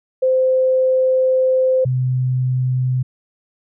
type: tone pair in turn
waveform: sine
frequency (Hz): 518 / 127.83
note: C5 / C3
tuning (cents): -17 / -40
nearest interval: 2 octaves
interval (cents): 2423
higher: first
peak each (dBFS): -12 / -15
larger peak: first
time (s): 0.22-1.85 / 1.85-3.03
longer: first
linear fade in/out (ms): 10
effects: none